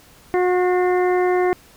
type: harmonic tone with a mistuned harmonic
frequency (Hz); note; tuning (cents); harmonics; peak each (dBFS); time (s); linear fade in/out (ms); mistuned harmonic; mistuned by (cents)
362.2; F#4; -37; 1 / 2 / 3 / 4 / 5 / 6; -16 / -22 / -29 / -34 / -31 / -32; 0.34-1.53; 0; 6; -71
effects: pink hiss -49 dBFS RMS until 1.76 s